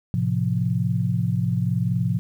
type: chord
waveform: sine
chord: F major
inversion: first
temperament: equal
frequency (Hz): 110 / 130.81 / 174.61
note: A2 / C3 / F3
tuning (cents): 0 / 0 / 0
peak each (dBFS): -24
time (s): 0.14-2.19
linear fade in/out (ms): 0
effects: 9-bit